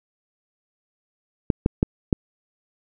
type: clicks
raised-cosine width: 3 ms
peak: -4 dBFS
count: 4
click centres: 1.502 / 1.661 / 1.829 / 2.128 s
effects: none